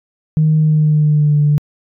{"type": "tone with pitch glide", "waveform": "sine", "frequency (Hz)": [155.56, 147.59], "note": ["D#3", "D3"], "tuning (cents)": [0, 9], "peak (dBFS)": -8, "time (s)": [0.37, 1.58], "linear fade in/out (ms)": 0, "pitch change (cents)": -91, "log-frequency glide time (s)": [0.58, 1.38], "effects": ["tanh soft clip ceiling -4 dBFS"]}